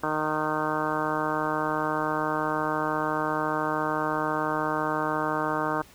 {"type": "harmonic tone", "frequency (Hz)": 154.1, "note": "D#3", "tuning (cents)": -16, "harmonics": [1, 2, 3, 4, 5, 6, 7, 8, 9, 10], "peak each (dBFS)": [-38, -32, -34, -33, -35, -32, -33, -33, -38, -35], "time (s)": [0.03, 5.82], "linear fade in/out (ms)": 5, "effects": ["pink hiss -53 dBFS RMS until 5.94 s"]}